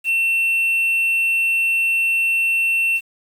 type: tone with quantisation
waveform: triangle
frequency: 2700 Hz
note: E7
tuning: 41 cents sharp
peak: -14 dBFS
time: 0.04-3.01 s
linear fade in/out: 50 ms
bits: 7
effects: none

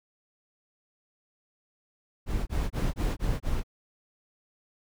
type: noise bursts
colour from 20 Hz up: brown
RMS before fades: -27 dBFS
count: 6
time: 2.26-3.635 s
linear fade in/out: 50 ms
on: 210 ms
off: 23 ms
effects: none

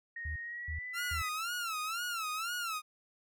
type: tone with pitch glide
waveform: sine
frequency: 1863 to 1996.7 Hz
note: A#6 to B6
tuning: -2 to +18 cents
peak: -39 dBFS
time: 0.16-1.29 s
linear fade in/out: 5 ms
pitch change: +120 cents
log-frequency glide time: 0.41-0.87 s
type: tone bursts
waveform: sine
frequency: 77.78 Hz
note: D#2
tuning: in tune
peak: -36 dBFS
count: 3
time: 0.25-1.22 s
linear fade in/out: 5 ms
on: 110 ms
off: 320 ms
type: tone with vibrato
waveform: sawtooth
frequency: 1341 Hz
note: E6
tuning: 29 cents sharp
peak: -31 dBFS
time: 0.93-2.82 s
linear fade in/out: 50 ms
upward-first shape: sine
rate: 2 Hz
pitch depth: 140 cents each way
effects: none

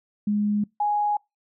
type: tone pair in turn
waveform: sine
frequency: 207.7 / 830.8 Hz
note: G#3 / G#5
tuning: 0 / 0 cents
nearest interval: 2 octaves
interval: 2400 cents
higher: second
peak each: -20 dBFS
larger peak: neither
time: 0.27-0.64 / 0.8-1.17 s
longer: neither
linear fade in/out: 5 ms
effects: noise-tail reverb RT60 0.2 s tail -25 dB re dry

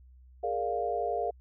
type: chord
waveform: sine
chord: Bb dominant seventh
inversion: third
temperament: equal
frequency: 415.3 / 466.2 / 587.3 / 698.5 Hz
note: Ab4 / Bb4 / D5 / F5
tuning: 0 / 0 / 0 / 0 cents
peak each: -35 / -34 / -37 / -31 dBFS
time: 0.43-1.31 s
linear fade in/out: 10 ms
effects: added 63 Hz sine -52 dBFS peak until 1.4 s

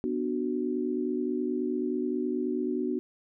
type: chord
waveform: sine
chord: B minor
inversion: none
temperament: just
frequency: 246.9 / 296.3 / 370.4 Hz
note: B3 / D4 / F#4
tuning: 0 / +15 / +2 cents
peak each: -31 / -32 / -31 dBFS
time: 0.04-2.99 s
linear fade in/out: 0 ms
effects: none

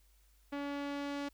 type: tone with low-pass filter sweep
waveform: sawtooth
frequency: 284.3 Hz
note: C#4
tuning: 44 cents sharp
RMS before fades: -39 dBFS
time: 0.52-1.29 s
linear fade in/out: 10 ms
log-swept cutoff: 2800 to 5400 Hz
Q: 0.77
effects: added 50 Hz sine -64 dBFS peak until 1.33 s + white hiss -72 dBFS RMS until 1.33 s

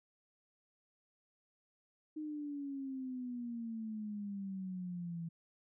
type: exponential sweep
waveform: sine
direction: down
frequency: 309.9 to 165 Hz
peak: -39 dBFS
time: 2.16-5.29 s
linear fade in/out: 10 ms
effects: none

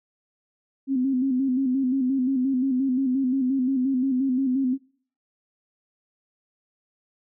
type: tone with vibrato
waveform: sine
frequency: 261.6 Hz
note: C4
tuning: in tune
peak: -20 dBFS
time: 0.87-4.78 s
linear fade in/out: 50 ms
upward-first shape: square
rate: 5.7 Hz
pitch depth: 60 cents each way
effects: noise-tail reverb RT60 0.5 s tail -23 dB re dry

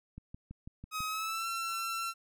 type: click train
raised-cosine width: 5 ms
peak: -32 dBFS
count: 6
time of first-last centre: 0.18-1.005 s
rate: 6.06 Hz
type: tone with pitch glide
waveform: sawtooth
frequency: 1266 to 1349.1 Hz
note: D#6 to E6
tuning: +30 to +40 cents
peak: -30 dBFS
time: 0.91-2.14 s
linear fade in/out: 50 ms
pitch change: +110 cents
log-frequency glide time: 1.06-1.46 s
effects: none

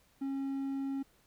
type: tone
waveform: triangle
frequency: 272.6 Hz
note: C#4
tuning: 29 cents flat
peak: -31 dBFS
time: 0.21-1.03 s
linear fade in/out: 10 ms
effects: pink hiss -68 dBFS RMS until 1.26 s

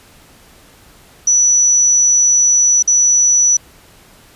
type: tone with dropouts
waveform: sine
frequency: 5920 Hz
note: F#8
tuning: in tune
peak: -8 dBFS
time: 1.27-3.57 s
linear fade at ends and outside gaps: 5 ms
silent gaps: 2.826-2.875 s
effects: pink hiss -45 dBFS RMS until 4.35 s + resampled to 32000 Hz

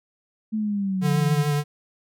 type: linear sweep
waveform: sine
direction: down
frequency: 220 to 149.7 Hz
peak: -22 dBFS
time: 0.52-1.51 s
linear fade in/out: 20 ms
type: tone with vibrato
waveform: square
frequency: 146.2 Hz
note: D3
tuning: 7 cents flat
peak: -21 dBFS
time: 1.01-1.64 s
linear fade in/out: 50 ms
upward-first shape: triangle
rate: 7.1 Hz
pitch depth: 22 cents each way
effects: none

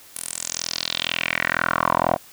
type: tone with band-pass filter sweep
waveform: 10% pulse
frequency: 42.06 Hz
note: E1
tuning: 36 cents sharp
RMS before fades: -24 dBFS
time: 0.14-2.17 s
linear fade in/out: 20 ms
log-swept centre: 11000 to 720 Hz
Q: 3.8
effects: white hiss -47 dBFS RMS until 2.32 s

